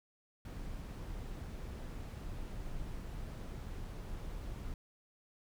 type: noise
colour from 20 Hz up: brown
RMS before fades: -43 dBFS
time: 0.45-4.74 s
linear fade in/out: 2 ms
effects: none